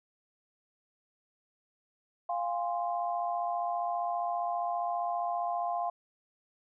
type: chord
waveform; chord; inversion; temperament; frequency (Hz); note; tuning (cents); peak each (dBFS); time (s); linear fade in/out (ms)
sine; F minor; none; equal with one note detuned; 698.5 / 813.5 / 1046.5; F5 / Ab5 / C6; 0 / -36 / 0; -31 / -37 / -37; 2.29-5.9; 5
effects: none